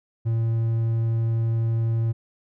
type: tone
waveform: triangle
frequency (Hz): 114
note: A#2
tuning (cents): -38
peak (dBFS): -18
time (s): 0.25-2.13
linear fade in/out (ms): 20
effects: none